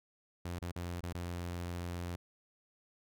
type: tone with dropouts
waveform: sawtooth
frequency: 87.31 Hz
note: F2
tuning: in tune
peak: -34 dBFS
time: 0.45-2.16 s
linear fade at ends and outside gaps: 5 ms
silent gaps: 0.59-0.618 / 0.717-0.76 / 1.007-1.031 / 1.128-1.147 s
effects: none